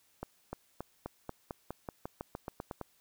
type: accelerating click train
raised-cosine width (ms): 1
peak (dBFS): -24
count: 15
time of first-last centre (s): 0.23-2.813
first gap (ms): 300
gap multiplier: 0.92
effects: white hiss -69 dBFS RMS until 3 s